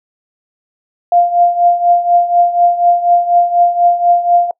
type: tone with tremolo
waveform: sine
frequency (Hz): 698.5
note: F5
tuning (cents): 0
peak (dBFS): -4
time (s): 1.12-4.51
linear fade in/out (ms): 2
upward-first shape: triangle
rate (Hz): 4.1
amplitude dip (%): 80
effects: noise-tail reverb RT60 0.1 s tail -26 dB re dry